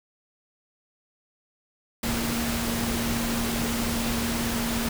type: tone in noise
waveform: sine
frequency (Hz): 233.1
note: A#3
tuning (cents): 0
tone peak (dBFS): -28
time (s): 2.03-4.89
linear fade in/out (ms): 5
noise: pink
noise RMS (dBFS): -29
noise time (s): 2.03-4.89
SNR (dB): -2
effects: none